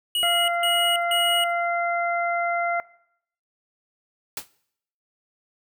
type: tone bursts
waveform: square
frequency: 2905 Hz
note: F#7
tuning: 32 cents flat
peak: -22 dBFS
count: 3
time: 0.15-1.44 s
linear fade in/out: 2 ms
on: 330 ms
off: 150 ms
type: harmonic tone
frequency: 690 Hz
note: F5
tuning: 21 cents flat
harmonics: 1 / 2 / 3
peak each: -24 / -27 / -29 dBFS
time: 0.23-2.8 s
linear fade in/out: 0 ms
type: noise with exponential decay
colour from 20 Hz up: white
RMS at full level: -26 dBFS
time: 4.37-4.48 s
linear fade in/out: 2 ms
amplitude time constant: 23 ms
effects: noise-tail reverb RT60 0.7 s tail -21 dB re dry